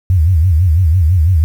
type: tone with vibrato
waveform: sine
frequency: 85 Hz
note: F2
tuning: 46 cents flat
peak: -7 dBFS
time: 0.1-1.44 s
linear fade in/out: 0 ms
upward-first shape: sine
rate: 6 Hz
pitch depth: 200 cents each way
effects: 7-bit